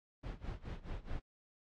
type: noise with tremolo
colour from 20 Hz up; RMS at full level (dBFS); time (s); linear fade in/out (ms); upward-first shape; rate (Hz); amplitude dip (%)
brown; -40; 0.23-1.2; 10; sine; 4.7; 90
effects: low-pass 4000 Hz 12 dB/octave + AAC 48 kbps